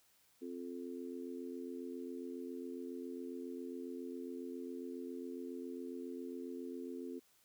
harmonic tone, 87.31 Hz, F2, in tune, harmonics 3 / 4 / 5, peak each -45 / -47 / -49 dBFS, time 0.41-7.2 s, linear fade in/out 20 ms, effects white hiss -71 dBFS RMS until 7.44 s

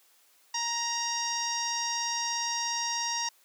sawtooth tone with low-pass filter, 937 Hz, A#5, 9 cents sharp, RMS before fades -31 dBFS, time 0.54-3.29 s, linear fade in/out 5 ms, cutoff 5700 Hz, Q 7.8, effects white hiss -63 dBFS RMS until 3.44 s + high-pass 400 Hz 12 dB/octave

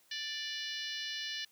harmonic tone, 587.3 Hz, D5, in tune, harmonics 3 / 4 / 5 / 6 / 7 / 8 / 9 / 10, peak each -43 / -50 / -42 / -45 / -44 / -49 / -47 / -52 dBFS, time 0.11-1.45 s, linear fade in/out 5 ms, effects white hiss -67 dBFS RMS until 1.51 s + high-pass 80 Hz 12 dB/octave

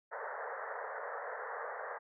pink band-pass noise, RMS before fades -42 dBFS, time 0.11-1.99 s, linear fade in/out 20 ms, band 440 to 1900 Hz, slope 96 dB/octave, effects none

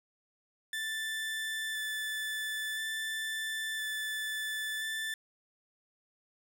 30% pulse tone with vibrato, 1756 Hz, A6, 4 cents flat, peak -31 dBFS, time 0.73-5.14 s, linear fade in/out 2 ms, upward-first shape square, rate 0.49 Hz, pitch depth 8 cents each way, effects none

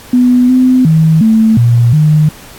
sine tone with pitch steps, 248.3 / 255.4 / 159.4 / 221.4 / 118.8 / 153 Hz, B3 / C4 / D#3 / A3 / A#2 / D#3, +9 / -42 / +42 / +11 / +33 / -29 cents, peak -4 dBFS, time 0.13-2.29 s, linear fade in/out 5 ms, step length 360 ms, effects pink hiss -34 dBFS RMS until 2.58 s + AAC 64 kbps

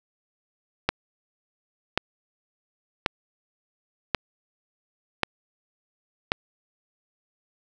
click train, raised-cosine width 0.3 ms, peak -4 dBFS, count 6, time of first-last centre 0.89-6.319 s, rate 0.921 Hz, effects none

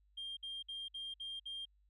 sine tone bursts, 3200 Hz, G7, 35 cents sharp, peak -40 dBFS, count 6, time 0.17-1.655 s, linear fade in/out 10 ms, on 200 ms, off 57 ms, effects tanh soft clip ceiling -39 dBFS + added 50 Hz sine -68 dBFS peak until 1.89 s

